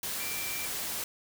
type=tone in noise; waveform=sine; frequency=2349 Hz; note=D7; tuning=in tune; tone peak=-39 dBFS; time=0.2-0.66 s; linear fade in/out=2 ms; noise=white; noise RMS=-35 dBFS; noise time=0.03-1.04 s; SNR=-7 dB; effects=none